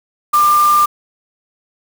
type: tone in noise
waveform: sine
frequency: 1194 Hz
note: D6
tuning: 28 cents sharp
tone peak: -8 dBFS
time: 0.33-0.86 s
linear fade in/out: 10 ms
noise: white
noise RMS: -25 dBFS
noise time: 0.33-0.86 s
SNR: +14 dB
effects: none